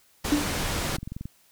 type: low-pass noise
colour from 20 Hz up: pink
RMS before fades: -29 dBFS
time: 0.24-0.97 s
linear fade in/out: 10 ms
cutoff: 11000 Hz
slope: 12 dB/octave
type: tone with exponential decay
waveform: sine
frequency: 293.7 Hz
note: D4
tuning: in tune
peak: -16 dBFS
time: 0.32-0.57 s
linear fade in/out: 2 ms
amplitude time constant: 53 ms
type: click train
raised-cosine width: 5 ms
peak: -22 dBFS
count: 12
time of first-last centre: 0.76-1.255 s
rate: 22.2 Hz
effects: white hiss -61 dBFS RMS until 1.51 s